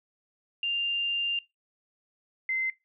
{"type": "tone pair in turn", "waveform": "sine", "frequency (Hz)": [2794, 2069], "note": ["F7", "C7"], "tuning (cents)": [0, -20], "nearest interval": "perfect fourth", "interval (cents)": 520, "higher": "first", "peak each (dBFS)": -26, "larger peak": "neither", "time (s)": [[0.63, 1.39], [2.49, 2.7]], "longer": "first", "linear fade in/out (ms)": 2, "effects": ["noise-tail reverb RT60 0.2 s tail -21 dB re dry"]}